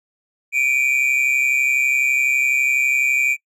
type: tone pair together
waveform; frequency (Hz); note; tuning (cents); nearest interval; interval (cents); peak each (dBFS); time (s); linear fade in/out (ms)
triangle; 2321 / 2453; D7 / D#7; -21 / -25; minor second; 96; -16; 0.52-3.37; 50
effects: noise-tail reverb RT60 0.1 s tail -23 dB re dry